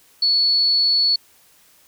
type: tone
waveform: sine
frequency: 4416 Hz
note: C#8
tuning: 7 cents flat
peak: -14 dBFS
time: 0.22-1.16 s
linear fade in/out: 5 ms
effects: white hiss -54 dBFS RMS until 1.87 s